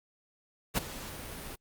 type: noise with ADSR envelope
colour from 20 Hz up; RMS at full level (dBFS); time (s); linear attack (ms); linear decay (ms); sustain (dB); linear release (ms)
pink; -27; 0.74-1.56; 36; 14; -15; 15
effects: Opus 48 kbps